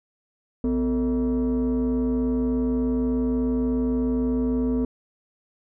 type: tone with frequency modulation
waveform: sine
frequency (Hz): 252.7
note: B3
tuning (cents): +40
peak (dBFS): -18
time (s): 0.64-4.85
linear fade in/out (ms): 2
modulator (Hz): 194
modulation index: 0.75
effects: tanh soft clip ceiling -19 dBFS